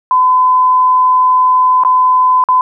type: tone with dropouts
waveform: sine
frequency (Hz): 1014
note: B5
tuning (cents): +45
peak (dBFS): -6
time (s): 0.11-2.61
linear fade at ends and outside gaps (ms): 1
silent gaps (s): 1.836-1.849 / 2.439-2.487
effects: none